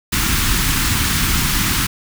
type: band-stop noise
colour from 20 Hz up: pink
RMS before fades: -17 dBFS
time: 0.12-1.87 s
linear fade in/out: 10 ms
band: 290 to 1100 Hz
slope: 24 dB/octave
effects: none